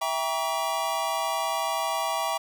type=chord; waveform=square; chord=E diminished seventh; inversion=none; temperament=just; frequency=659.3 / 791.1 / 949.3 / 1139.2 Hz; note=E5 / G5 / Bb5 / Db6; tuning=0 / +16 / +31 / +47 cents; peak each=-32 dBFS; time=0.01-2.38 s; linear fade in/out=10 ms; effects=none